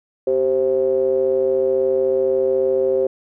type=ring-modulated tone; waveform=triangle; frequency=69.3 Hz; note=C#2; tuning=in tune; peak=-10 dBFS; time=0.27-3.07 s; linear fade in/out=5 ms; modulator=457 Hz; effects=none